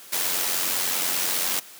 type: noise with amplitude modulation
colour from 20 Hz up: white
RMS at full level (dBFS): -23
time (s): 0.12-1.6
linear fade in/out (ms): 10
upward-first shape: sine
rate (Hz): 90.1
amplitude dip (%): 45
effects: white hiss -45 dBFS RMS until 1.79 s + high-pass 200 Hz 12 dB/octave